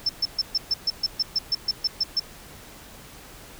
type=tone bursts; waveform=sine; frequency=5310 Hz; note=E8; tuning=12 cents sharp; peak=-19 dBFS; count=14; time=0.06-2.198 s; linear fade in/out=5 ms; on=32 ms; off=130 ms; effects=pink hiss -45 dBFS RMS until 3.59 s